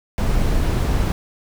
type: noise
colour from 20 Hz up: brown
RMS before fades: -18 dBFS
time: 0.18-1.12 s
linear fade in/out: 0 ms
effects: none